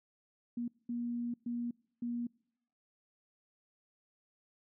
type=tone bursts at uneven times; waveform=sine; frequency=238.6 Hz; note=A#3; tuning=41 cents sharp; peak=-34 dBFS; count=4; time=0.57-0.68 / 0.89-1.34 / 1.46-1.71 / 2.02-2.27 s; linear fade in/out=5 ms; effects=noise-tail reverb RT60 0.8 s tail -26 dB re dry